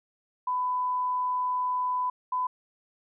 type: tone pair in turn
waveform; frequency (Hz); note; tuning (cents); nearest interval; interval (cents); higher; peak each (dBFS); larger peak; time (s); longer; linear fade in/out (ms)
sine; 1000 / 1004.7; B5 / B5; +21 / +29; unison; 8; second; -25; neither; 0.47-2.1 / 2.32-2.47; first; 5
effects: none